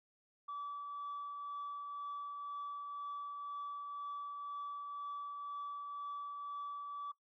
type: tone with tremolo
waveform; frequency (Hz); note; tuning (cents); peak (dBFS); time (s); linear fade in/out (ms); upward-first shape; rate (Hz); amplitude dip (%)
sine; 1152; D6; -34; -38; 0.48-7.12; 10; triangle; 2; 35
effects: noise-tail reverb RT60 0.1 s tail -21 dB re dry + tanh soft clip ceiling -38 dBFS